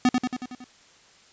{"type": "tone with echo", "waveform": "square", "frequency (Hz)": 250.5, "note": "B3", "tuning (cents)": 25, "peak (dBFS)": -16, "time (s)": [0.05, 0.09], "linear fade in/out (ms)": 2, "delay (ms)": 92, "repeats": 6, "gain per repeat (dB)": -4, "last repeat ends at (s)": 0.642, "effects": ["white hiss -55 dBFS RMS until 1.32 s", "resampled to 16000 Hz"]}